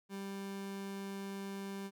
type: tone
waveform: 30% pulse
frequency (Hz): 196.6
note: G3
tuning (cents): +5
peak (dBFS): -38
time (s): 0.09-1.91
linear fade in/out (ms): 50
effects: none